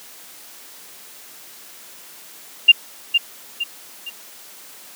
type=tone with echo; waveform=sine; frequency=2794 Hz; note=F7; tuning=in tune; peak=-3 dBFS; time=2.68-2.72 s; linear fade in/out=10 ms; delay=460 ms; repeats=3; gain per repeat=-8 dB; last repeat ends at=4.1 s; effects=white hiss -42 dBFS RMS until 4.95 s + high-pass 200 Hz 12 dB/octave